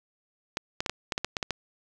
clicks, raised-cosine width 0.2 ms, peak -11 dBFS, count 10, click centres 0.571 / 0.805 / 0.862 / 0.896 / 1.122 / 1.179 / 1.246 / 1.368 / 1.428 / 1.507 s, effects none

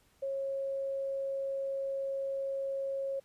sine tone, 545 Hz, C#5, 29 cents flat, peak -32 dBFS, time 0.22-3.2 s, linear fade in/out 10 ms, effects pink hiss -68 dBFS RMS until 3.24 s + resampled to 32000 Hz

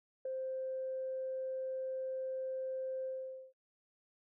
sine tone with ADSR envelope, 523 Hz, C5, 1 cent flat, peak -32 dBFS, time 0.25-3.53 s, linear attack 6 ms, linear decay 3 ms, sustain -4 dB, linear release 480 ms, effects noise-tail reverb RT60 0.2 s tail -24 dB re dry + tanh soft clip ceiling -30 dBFS

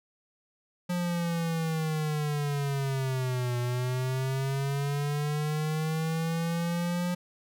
square linear two-way sweep, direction down then up, 178 to 121.4 to 178 Hz, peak -28 dBFS, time 0.89-7.15 s, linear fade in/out 10 ms, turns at 3.58 s, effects none

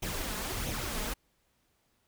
pink noise with flanger, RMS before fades -35 dBFS, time 0.02-1.14 s, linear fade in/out 10 ms, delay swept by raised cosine 0.31 to 4.81 ms, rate 1.5 Hz, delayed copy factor +0.6, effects pink hiss -73 dBFS RMS until 2.07 s

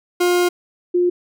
40% pulse / sine tone pair in turn, 354.8 / 354.8 Hz, F4 / F4, +27 / +27 cents, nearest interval unison, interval 0 cents, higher neither, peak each -13 dBFS, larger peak neither, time 0.2-0.49 / 0.94-1.1 s, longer first, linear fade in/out 10 ms, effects none

